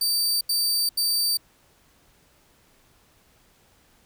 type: tone bursts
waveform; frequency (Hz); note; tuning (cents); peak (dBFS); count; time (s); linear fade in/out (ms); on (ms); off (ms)
sawtooth; 4634; D8; -24; -18; 3; 0.01-1.372; 5; 400; 81
effects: pink hiss -60 dBFS RMS until 4.05 s